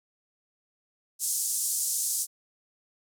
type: band-pass noise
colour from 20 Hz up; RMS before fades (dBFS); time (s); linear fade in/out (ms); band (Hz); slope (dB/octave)
white; -29; 1.19-2.27; 50; 6100 to 11000; 24
effects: none